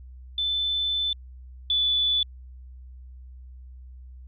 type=tone pair in turn; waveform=sine; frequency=3520 / 3472 Hz; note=A7 / A7; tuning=0 / -24 cents; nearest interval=unison; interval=24 cents; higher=first; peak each=-23 / -20 dBFS; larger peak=second; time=0.38-1.13 / 1.7-2.23 s; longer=first; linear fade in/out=2 ms; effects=added 63 Hz sine -41 dBFS peak until 4.27 s